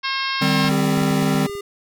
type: harmonic tone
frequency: 537 Hz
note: C5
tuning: 45 cents sharp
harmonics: 2 / 3 / 4 / 5 / 6 / 7 / 8 / 9 / 10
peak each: -26 / -28 / -29 / -30 / -31 / -31 / -32 / -33 / -33 dBFS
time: 0.03-0.7 s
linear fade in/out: 20 ms
type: chord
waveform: square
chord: C minor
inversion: first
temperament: equal with one note detuned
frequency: 152.8 / 196 / 261.6 Hz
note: Eb3 / G3 / C4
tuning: -31 / 0 / 0 cents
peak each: -22 dBFS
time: 0.41-1.47 s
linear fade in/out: 10 ms
type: clicks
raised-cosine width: 5 ms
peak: -29 dBFS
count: 9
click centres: 0.648 / 0.693 / 0.976 / 1.021 / 1.112 / 1.225 / 1.351 / 1.497 / 1.552 s
type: tone with pitch glide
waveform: square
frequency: 399.3 to 403.7 Hz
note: G4 to G#4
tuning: +32 to -49 cents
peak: -28 dBFS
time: 0.71-1.61 s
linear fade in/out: 5 ms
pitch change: +19 cents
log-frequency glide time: 1.4-1.5 s
effects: none